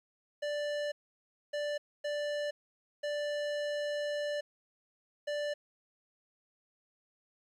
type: tone bursts at uneven times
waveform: square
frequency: 587.3 Hz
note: D5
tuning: in tune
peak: -33 dBFS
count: 5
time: 0.42-0.92 / 1.53-1.78 / 2.04-2.51 / 3.03-4.41 / 5.27-5.54 s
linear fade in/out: 10 ms
effects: low-pass 5000 Hz 12 dB/octave + 11-bit